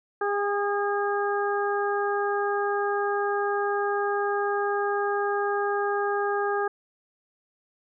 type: harmonic tone with a mistuned harmonic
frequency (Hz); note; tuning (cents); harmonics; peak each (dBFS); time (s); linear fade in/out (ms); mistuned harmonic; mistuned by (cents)
406; G#4; -39; 1 / 2 / 3 / 4; -26 / -29 / -31 / -32; 0.21-6.68; 5; 3; +17
effects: none